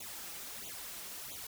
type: noise with flanger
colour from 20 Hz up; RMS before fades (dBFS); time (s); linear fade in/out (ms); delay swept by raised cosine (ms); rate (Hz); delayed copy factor
white; -45; 0-1.47; 5; 0.28 to 6.08; 1.5; +1
effects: none